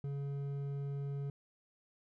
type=tone with hard clipping; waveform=triangle; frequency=140.5 Hz; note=C#3; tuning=24 cents sharp; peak=-38 dBFS; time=0.04-1.3 s; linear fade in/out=2 ms; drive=10 dB; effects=none